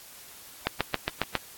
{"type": "click train", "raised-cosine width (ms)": 0.3, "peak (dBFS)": -8, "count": 6, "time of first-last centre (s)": [0.67, 1.353], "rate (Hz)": 7.32, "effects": ["white hiss -48 dBFS RMS until 1.57 s", "AAC 64 kbps"]}